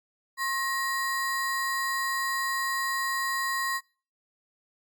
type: ring-modulated tone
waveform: square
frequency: 1480 Hz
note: F#6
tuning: in tune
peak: -24 dBFS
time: 0.37-3.81 s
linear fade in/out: 50 ms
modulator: 409 Hz
effects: noise-tail reverb RT60 0.4 s tail -26 dB re dry + MP3 96 kbps

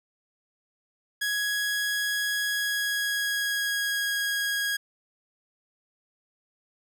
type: tone with pitch glide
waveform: sawtooth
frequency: 1665 to 1645.9 Hz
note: G#6 to G#6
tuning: +4 to -16 cents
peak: -22 dBFS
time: 1.21-4.77 s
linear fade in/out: 10 ms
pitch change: -20 cents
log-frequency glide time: 2.48-4.12 s
effects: none

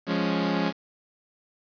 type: chord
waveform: sawtooth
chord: Db major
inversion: first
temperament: equal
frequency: 174.61 / 207.7 / 277.2 Hz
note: F3 / Ab3 / Db4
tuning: 0 / 0 / 0 cents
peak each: -24 dBFS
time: 0.06-0.73 s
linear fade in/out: 50 ms
effects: resampled to 11025 Hz + 7-bit

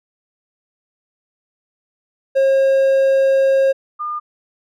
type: tone pair in turn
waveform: triangle / sine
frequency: 539 / 1210 Hz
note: C#5 / D#6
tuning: -49 / -49 cents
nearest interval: octave + major second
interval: 1400 cents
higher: second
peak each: -9 / -21 dBFS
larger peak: first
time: 2.35-3.73 / 3.99-4.2 s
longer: first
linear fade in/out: 20 ms
effects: none

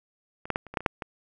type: clicks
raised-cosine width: 0.5 ms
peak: -25 / -10 / -11 / -29 / -24 / -10 / -24 / -6 / -18 dBFS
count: 9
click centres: 0.455 / 0.503 / 0.559 / 0.667 / 0.74 / 0.772 / 0.806 / 0.862 / 1.022 s
effects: none

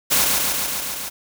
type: noise with echo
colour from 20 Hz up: white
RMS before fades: -17 dBFS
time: 0.1-0.26 s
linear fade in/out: 20 ms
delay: 140 ms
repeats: 6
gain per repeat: -2 dB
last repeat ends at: 1.1 s
effects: none

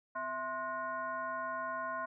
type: tone with frequency modulation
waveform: sine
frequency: 1055 Hz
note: C6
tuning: 14 cents sharp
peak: -35 dBFS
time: 0.15-2.06 s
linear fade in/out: 10 ms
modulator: 399 Hz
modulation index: 1.1
effects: none

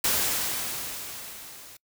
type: noise with level ramp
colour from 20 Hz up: white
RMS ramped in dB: -23 to -47 dBFS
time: 0.04-1.77 s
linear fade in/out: 5 ms
effects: noise-tail reverb RT60 0.1 s tail -26 dB re dry

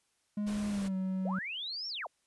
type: tone with pitch glide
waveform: triangle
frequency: 207.7 to 188.27 Hz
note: G#3 to F#3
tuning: 0 to +30 cents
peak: -29 dBFS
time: 0.37-1.39 s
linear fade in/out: 5 ms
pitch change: -170 cents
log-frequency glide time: 0.68-0.95 s
type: noise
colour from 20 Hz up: pink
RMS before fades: -45 dBFS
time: 0.46-0.89 s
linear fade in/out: 20 ms
type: linear two-way sweep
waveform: sine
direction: up then down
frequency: 457.2 to 5588 to 457.2 Hz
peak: -36 dBFS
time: 1.25-2.07 s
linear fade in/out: 5 ms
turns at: 1.88 s
effects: white hiss -75 dBFS RMS until 2.26 s + resampled to 24000 Hz

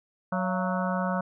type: harmonic tone with a mistuned harmonic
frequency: 185 Hz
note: F#3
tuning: in tune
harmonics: 1 / 3 / 4 / 5 / 6 / 7 / 8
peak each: -28 / -33 / -34 / -35 / -36 / -36 / -37 dBFS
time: 0.32-1.21 s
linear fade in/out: 5 ms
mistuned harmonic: 4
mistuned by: -120 cents
effects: none

